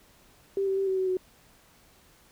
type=tone with pitch steps; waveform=sine; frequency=392.5 / 385.7 / 389.7 / 379.6 / 376.1 / 370.1 Hz; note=G4 / G4 / G4 / F#4 / F#4 / F#4; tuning=+2 / -28 / -10 / +44 / +28 / 0 cents; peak=-24 dBFS; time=0.57-1.17 s; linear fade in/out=2 ms; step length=100 ms; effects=pink hiss -59 dBFS RMS until 2.31 s